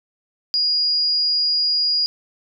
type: tone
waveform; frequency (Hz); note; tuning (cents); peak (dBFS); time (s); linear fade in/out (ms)
sine; 4871; D#8; -38; -16; 0.54-2.06; 0
effects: none